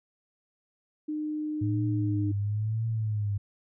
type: tone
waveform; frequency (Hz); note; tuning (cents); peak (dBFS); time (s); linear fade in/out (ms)
sine; 304.3; D#4; -38; -29; 1.08-2.32; 10
type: tone with vibrato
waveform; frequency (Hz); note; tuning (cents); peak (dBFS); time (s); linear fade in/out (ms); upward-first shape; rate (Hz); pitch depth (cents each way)
sine; 107; A2; -48; -26; 1.61-3.38; 10; triangle; 1; 110
effects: none